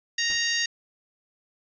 harmonic tone, 932.3 Hz, A#5, in tune, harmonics 2 / 3 / 4 / 5 / 6 / 7, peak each -27 / -31 / -32 / -30 / -33 / -32 dBFS, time 0.18-0.66 s, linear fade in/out 5 ms
pink noise with exponential decay, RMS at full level -41 dBFS, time 0.3-0.51 s, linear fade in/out 0 ms, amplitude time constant 45 ms
blue noise, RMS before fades -41 dBFS, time 0.41-0.66 s, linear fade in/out 10 ms
effects resampled to 16000 Hz

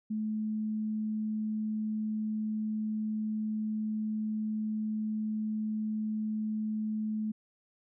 sine tone, 215.7 Hz, A3, 34 cents flat, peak -30 dBFS, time 0.1-7.32 s, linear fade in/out 10 ms, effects none

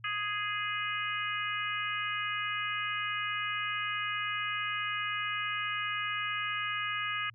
harmonic tone, 415.3 Hz, G#4, in tune, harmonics 3 / 4 / 5 / 6 / 7, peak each -36 / -37 / -38 / -39 / -39 dBFS, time 0.04-7.3 s, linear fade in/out 5 ms, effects added 114 Hz sine -54 dBFS peak until 7.34 s

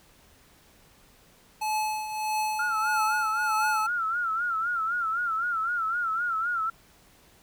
square tone with tremolo, 860 Hz, A5, 40 cents flat, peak -25 dBFS, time 1.61-3.87 s, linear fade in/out 10 ms, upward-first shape triangle, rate 1.6 Hz, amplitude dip 65%
sine tone with vibrato, 1370 Hz, F6, 34 cents flat, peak -25 dBFS, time 2.59-6.7 s, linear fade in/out 5 ms, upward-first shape sine, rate 3.9 Hz, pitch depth 100 cents each way
effects pink hiss -58 dBFS RMS until 7.42 s

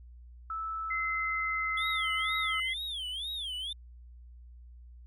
sine tone with pitch glide, 1312 to 1294.7 Hz, E6 to E6, -9 to -32 cents, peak -33 dBFS, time 0.5-2.6 s, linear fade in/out 2 ms, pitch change -23 cents, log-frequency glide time 0.8-2.28 s
sine tone, 2059 Hz, C7, 28 cents flat, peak -31 dBFS, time 0.9-2.74 s, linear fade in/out 10 ms
triangle tone with vibrato, 3353 Hz, G#7, 16 cents sharp, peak -33 dBFS, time 1.77-3.73 s, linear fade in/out 5 ms, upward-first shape sine, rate 2.1 Hz, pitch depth 220 cents each way
effects added 60 Hz sine -48 dBFS peak until 5.06 s

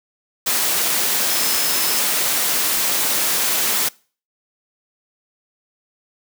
sine tone in noise, 5190 Hz, E8, 28 cents flat, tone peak -27 dBFS, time 1.29-2 s, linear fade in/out 10 ms, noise white, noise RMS -19 dBFS, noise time 0.46-3.89 s, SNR -11 dB, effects noise-tail reverb RT60 0.4 s tail -24 dB re dry + high-pass 200 Hz 12 dB/octave

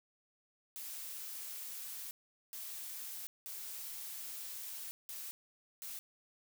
blue noise bursts at uneven times, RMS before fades -45 dBFS, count 5, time 0.76-2.11 / 2.53-3.27 / 3.46-4.91 / 5.09-5.31 / 5.82-5.99 s, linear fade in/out 0 ms, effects none

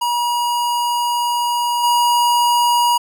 square tone with level steps, 959 Hz, A#5, 49 cents sharp, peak -17 / -13 dBFS, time 0.01-2.98 s, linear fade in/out 10 ms, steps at 1.83 s, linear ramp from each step 10 ms, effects none

